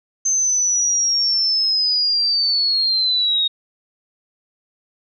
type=linear sweep; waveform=sine; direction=down; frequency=6272 to 3729 Hz; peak=-15 dBFS; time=0.25-3.48 s; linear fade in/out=10 ms; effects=none